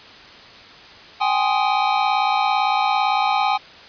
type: chord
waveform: square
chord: Ab major seventh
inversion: third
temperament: equal with one note detuned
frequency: 772.8 / 830.6 / 1046.5 / 1244.5 Hz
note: G5 / Ab5 / C6 / Eb6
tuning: -25 / 0 / 0 / 0 cents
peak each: -22 / -21 / -27 / -25 dBFS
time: 1.2-3.58 s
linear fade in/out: 20 ms
effects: white hiss -42 dBFS RMS until 3.88 s + resampled to 11025 Hz